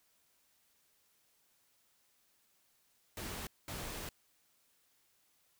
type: noise bursts at uneven times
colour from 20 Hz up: pink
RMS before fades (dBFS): -43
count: 2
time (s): 3.17-3.47 / 3.68-4.09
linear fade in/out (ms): 2
effects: white hiss -73 dBFS RMS until 5.59 s